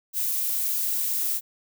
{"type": "noise", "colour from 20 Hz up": "violet", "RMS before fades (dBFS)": -26, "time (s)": [0.13, 1.41], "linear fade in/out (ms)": 50, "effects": []}